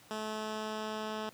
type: tone with low-pass filter sweep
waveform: 10% pulse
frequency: 216.2 Hz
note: A3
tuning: 30 cents flat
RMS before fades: -38 dBFS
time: 0.11-1.29 s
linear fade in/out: 0 ms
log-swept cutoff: 8000 to 4700 Hz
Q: 0.87
effects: pink hiss -58 dBFS RMS until 1.33 s + high-pass 100 Hz 12 dB/octave